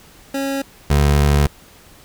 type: tone pair in turn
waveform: 25% pulse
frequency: 273.9 / 72.15 Hz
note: C#4 / D2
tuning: -21 / -30 cents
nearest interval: octave + major seventh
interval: 2309 cents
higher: first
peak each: -16 / -8 dBFS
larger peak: second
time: 0.34-0.62 / 0.9-1.47 s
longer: second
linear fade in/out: 5 ms
effects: pink hiss -46 dBFS RMS until 2.04 s